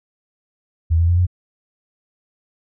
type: tone with pitch steps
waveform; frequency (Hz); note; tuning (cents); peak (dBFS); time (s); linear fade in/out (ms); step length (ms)
sine; 81.7 / 84.34 / 87.06 / 89.87; E2 / E2 / F2 / F#2; -15 / +40 / -5 / -50; -12; 0.9-1.268; 20; 92
effects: none